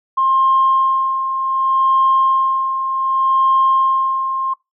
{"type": "tone with tremolo", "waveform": "sine", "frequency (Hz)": 1062, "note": "C6", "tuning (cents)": 25, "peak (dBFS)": -9, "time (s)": [0.17, 4.54], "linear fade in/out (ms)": 10, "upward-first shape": "sine", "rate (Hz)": 0.66, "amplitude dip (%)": 60, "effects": ["noise-tail reverb RT60 0.2 s tail -23 dB re dry", "tanh soft clip ceiling -5 dBFS"]}